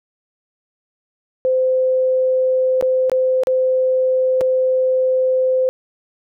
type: tone with dropouts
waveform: sine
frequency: 516 Hz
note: C5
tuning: 24 cents flat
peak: -13 dBFS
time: 1.45-5.69 s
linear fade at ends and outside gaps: 0 ms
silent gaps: 2.811-2.825 / 3.097-3.117 / 3.435-3.471 / 4.409-4.413 s
effects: none